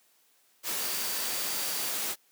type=tone in noise; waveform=sine; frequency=4638 Hz; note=D8; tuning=22 cents flat; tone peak=-41 dBFS; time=0.77-1.92 s; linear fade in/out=50 ms; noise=white; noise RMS=-32 dBFS; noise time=0.63-2.16 s; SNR=-12 dB; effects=white hiss -66 dBFS RMS until 2.31 s + high-pass 200 Hz 12 dB/octave